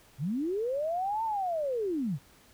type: linear two-way sweep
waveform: sine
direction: up then down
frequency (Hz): 117.6 to 915 to 117.6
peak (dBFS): -28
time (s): 0.18-2.19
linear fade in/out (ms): 50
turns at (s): 1.24
effects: pink hiss -59 dBFS RMS until 2.53 s